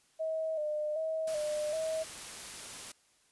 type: tone with vibrato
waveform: sine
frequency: 621 Hz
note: D#5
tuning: 3 cents flat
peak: -31 dBFS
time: 0.19-2.04 s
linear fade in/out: 20 ms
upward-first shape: square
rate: 1.3 Hz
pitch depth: 48 cents each way
type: noise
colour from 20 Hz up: white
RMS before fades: -44 dBFS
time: 1.27-2.92 s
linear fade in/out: 5 ms
effects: white hiss -68 dBFS RMS until 3.31 s + resampled to 24000 Hz